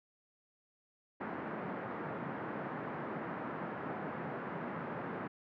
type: band-pass noise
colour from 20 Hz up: pink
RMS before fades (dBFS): -41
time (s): 1.2-5.28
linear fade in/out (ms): 10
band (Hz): 150 to 1700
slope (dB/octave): 24
effects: none